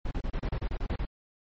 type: noise bursts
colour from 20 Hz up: brown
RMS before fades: -30 dBFS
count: 11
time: 0.05-1.053 s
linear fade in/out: 5 ms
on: 63 ms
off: 31 ms
effects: low-pass 4000 Hz 12 dB/octave + MP3 32 kbps